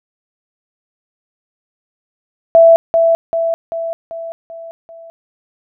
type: tone with echo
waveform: sine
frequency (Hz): 663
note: E5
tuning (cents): +10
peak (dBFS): -3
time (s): 2.55-2.76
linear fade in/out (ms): 0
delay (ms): 390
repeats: 6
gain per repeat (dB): -5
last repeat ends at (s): 5.1
effects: none